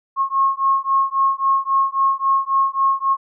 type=beating tone pair; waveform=sine; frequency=1083 / 1086.7 Hz; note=C#6 / C#6; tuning=-41 / -35 cents; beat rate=3.7 Hz; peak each=-18 dBFS; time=0.16-3.17 s; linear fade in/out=50 ms; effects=none